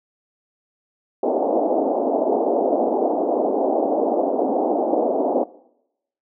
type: band-pass noise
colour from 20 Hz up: white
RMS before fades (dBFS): -20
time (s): 1.23-5.44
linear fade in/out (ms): 5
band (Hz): 250 to 760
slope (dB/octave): 48
effects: noise-tail reverb RT60 0.8 s tail -20 dB re dry